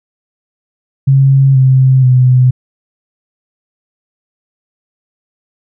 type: tone with pitch steps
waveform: sine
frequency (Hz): 135.8 / 131.33 / 127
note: C#3 / C3 / B2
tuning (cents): -35 / +7 / +49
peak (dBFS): -4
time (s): 1.07-2.51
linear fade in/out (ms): 10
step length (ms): 480
effects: none